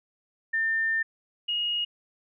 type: tone pair in turn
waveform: sine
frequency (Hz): 1800 / 2874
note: A6 / F7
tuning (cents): +39 / +49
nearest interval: minor sixth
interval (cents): 810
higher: second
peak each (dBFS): -23 / -25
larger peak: first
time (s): 0.53-1.03 / 1.48-1.85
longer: first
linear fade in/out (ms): 10
effects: none